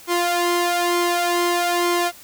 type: tone with flanger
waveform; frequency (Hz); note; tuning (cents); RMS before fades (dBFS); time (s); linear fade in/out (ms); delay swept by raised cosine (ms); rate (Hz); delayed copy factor
sawtooth; 349.2; F4; 0; -20; 0.07-2.12; 50; 0.92 to 1.92; 1.1; +0.75
effects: white hiss -44 dBFS RMS until 2.23 s